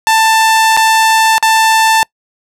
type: tone with dropouts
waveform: sawtooth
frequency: 887 Hz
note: A5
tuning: 14 cents sharp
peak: -3 dBFS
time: 0.07-2.03 s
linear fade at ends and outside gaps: 0 ms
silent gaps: 0.767-0.773 / 1.381-1.426 s
effects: noise-tail reverb RT60 0.1 s tail -26 dB re dry + low-pass 12000 Hz 12 dB/octave